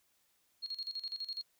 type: tone with tremolo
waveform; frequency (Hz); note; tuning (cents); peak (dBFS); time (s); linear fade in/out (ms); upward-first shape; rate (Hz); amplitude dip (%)
sine; 4283; C8; +40; -36; 0.62-1.43; 20; square; 12; 80
effects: white hiss -74 dBFS RMS until 1.59 s